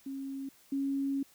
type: tone pair in turn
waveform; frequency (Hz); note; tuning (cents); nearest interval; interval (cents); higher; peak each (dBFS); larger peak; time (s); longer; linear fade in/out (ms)
sine; 271.7 / 275.2; C#4 / C#4; -35 / -12; unison; 23; second; -36 / -29; second; 0.06-0.49 / 0.72-1.23; second; 5
effects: white hiss -62 dBFS RMS until 1.34 s